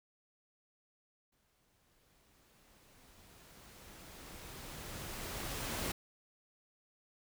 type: noise with exponential growth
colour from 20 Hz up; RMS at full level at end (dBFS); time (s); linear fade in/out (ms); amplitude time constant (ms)
pink; -37; 1.32-5.92; 5; 1000
effects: none